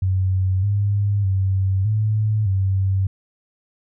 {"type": "tone with pitch steps", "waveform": "sine", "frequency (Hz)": [94, 101.5, 95.8, 107.4, 96.1], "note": ["F#2", "G#2", "G2", "A2", "G2"], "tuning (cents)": [28, -39, -39, -41, -34], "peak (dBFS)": -16, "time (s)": [0.02, 3.07], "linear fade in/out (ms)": 5, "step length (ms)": 610, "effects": []}